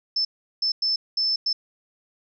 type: tone bursts at uneven times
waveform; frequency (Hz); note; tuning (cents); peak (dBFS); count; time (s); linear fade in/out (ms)
sine; 5274; E8; 0; -20; 5; 0.16-0.25 / 0.62-0.72 / 0.82-0.96 / 1.17-1.36 / 1.46-1.53; 5
effects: none